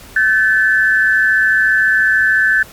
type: tone pair together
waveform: sine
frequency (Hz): 1527 / 1741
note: G6 / A6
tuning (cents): -46 / -19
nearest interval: major second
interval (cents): 227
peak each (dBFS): -12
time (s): 0.16-2.63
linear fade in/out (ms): 5
effects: pink hiss -38 dBFS RMS until 2.72 s + MP3 96 kbps